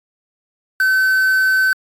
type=tone with quantisation; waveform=triangle; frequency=1529 Hz; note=G6; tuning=44 cents flat; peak=-10 dBFS; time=0.8-1.73 s; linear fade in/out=2 ms; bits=5; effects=AAC 48 kbps